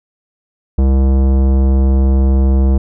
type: tone with tanh clipping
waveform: sine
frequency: 66.6 Hz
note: C2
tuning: 31 cents sharp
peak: -10 dBFS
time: 0.78-2.78 s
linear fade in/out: 5 ms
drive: 17 dB
effects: none